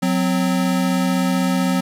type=tone pair together; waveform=square; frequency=183.51 / 259.3 Hz; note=F#3 / C4; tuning=-14 / -15 cents; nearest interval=tritone; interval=599 cents; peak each=-19 / -21 dBFS; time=0.02-1.81 s; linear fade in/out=10 ms; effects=resampled to 32000 Hz + 8-bit